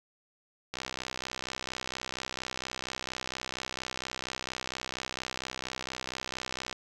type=click train; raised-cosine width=0.2 ms; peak=-17 dBFS; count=386; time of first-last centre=0.74-6.728 s; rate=64.3 Hz; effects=none